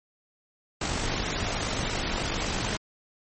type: noise with amplitude modulation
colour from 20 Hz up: pink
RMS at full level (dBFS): -27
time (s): 0.81-2.77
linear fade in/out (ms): 5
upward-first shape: sine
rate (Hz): 49.1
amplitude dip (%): 40
effects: MP3 32 kbps